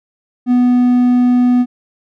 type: tone with hard clipping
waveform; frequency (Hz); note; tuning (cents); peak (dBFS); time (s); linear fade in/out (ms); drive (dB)
triangle; 246.9; B3; 0; -9; 0.46-1.66; 50; 6
effects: none